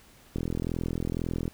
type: click train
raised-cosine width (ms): 3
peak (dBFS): -17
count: 48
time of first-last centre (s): 0.36-1.479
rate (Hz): 42
effects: pink hiss -56 dBFS RMS until 1.53 s